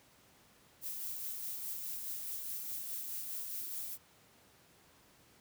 violet noise with tremolo, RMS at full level -40 dBFS, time 0.81-3.98 s, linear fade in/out 50 ms, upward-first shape sine, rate 4.8 Hz, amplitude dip 30%, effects pink hiss -64 dBFS RMS until 5.4 s + high-pass 80 Hz 12 dB/octave

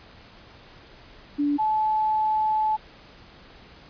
sine tone pair in turn, 289.7 / 864.1 Hz, D4 / A5, -24 / -32 cents, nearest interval octave + perfect fifth, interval 1892 cents, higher second, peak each -20 dBFS, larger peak neither, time 1.38-1.58 / 1.58-2.77 s, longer second, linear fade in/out 20 ms, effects pink hiss -49 dBFS RMS until 3.89 s + resampled to 11025 Hz

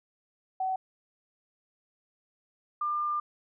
sine tone pair in turn, 755 / 1198.5 Hz, F#5 / D6, +35 / +35 cents, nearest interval minor sixth, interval 800 cents, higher second, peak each -27 dBFS, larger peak neither, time 0.6-0.76 / 2.81-3.2 s, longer second, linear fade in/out 5 ms, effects none

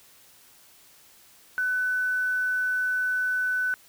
sine tone with quantisation, 1500 Hz, F#6, 23 cents sharp, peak -23 dBFS, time 1.58-3.74 s, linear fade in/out 0 ms, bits 8, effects white hiss -55 dBFS RMS until 3.88 s

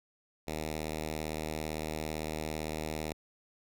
5% pulse tone with notch filter, 77.78 Hz, D#2, in tune, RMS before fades -37 dBFS, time 0.47-3.13 s, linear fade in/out 10 ms, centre 1100 Hz, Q 1.9, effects none

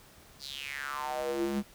square tone with high-pass filter sweep, 69.3 Hz, C#2, in tune, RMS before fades -34 dBFS, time 0.39-1.63 s, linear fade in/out 50 ms, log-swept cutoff 4900 to 200 Hz, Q 5.7, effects pink hiss -56 dBFS RMS until 1.74 s

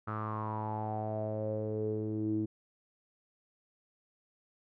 sawtooth tone with low-pass filter sweep, 108 Hz, A2, 32 cents flat, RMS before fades -35 dBFS, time 0.07-2.46 s, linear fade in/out 10 ms, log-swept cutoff 1300 to 300 Hz, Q 7.9, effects none

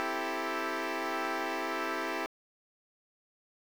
10% pulse chord, A minor seventh, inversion first, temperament equal, 261.6 / 329.6 / 392 / 440 Hz, C4 / E4 / G4 / A4, 0 / 0 / 0 / 0 cents, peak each -32 / -27 / -29 / -31 dBFS, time 0-2.26 s, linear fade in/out 0 ms, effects low-pass 4000 Hz 12 dB/octave + 8-bit

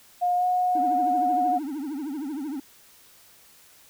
sine tone with pitch glide, 714 to 726.5 Hz, F5 to F#5, +38 to -32 cents, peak -20 dBFS, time 0.21-1.59 s, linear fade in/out 20 ms, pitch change +30 cents, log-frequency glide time 0.36-0.45 s
triangle tone with vibrato, 288.9 Hz, D4, 28 cents flat, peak -27 dBFS, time 0.75-2.6 s, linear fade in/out 5 ms, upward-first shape triangle, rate 13 Hz, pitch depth 210 cents each way
effects white hiss -54 dBFS RMS until 3.89 s

